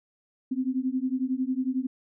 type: beating tone pair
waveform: sine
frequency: 253.5 / 264.5 Hz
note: B3 / C4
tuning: +45 / +19 cents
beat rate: 11 Hz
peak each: -28 dBFS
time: 0.51-1.87 s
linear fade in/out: 10 ms
effects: none